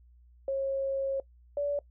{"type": "tone pair in turn", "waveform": "sine", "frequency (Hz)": [543, 575.3], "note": ["C#5", "D5"], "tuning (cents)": [-36, -36], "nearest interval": "minor second", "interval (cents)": 100, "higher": "second", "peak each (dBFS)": -27, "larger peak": "neither", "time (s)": [[0.48, 1.2], [1.57, 1.79]], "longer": "first", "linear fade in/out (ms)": 2, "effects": ["noise-tail reverb RT60 0.1 s tail -21 dB re dry", "added 60 Hz sine -55 dBFS peak until 1.9 s"]}